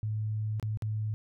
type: tone with dropouts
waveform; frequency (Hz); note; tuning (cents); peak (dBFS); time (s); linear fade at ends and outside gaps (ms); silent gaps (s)
sine; 107.7; A2; -37; -29; 0.03-1.14; 0; 0.598-0.627 / 0.773-0.822
effects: none